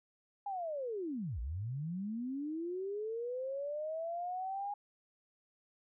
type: linear two-way sweep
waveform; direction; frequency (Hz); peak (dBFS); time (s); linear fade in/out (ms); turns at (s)
sine; down then up; 823 to 53.4 to 823; -36; 0.46-4.74; 5; 1.4
effects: none